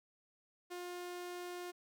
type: tone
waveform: sawtooth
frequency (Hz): 355.2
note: F4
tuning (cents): +29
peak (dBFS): -39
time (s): 0.7-1.72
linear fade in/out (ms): 20
effects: none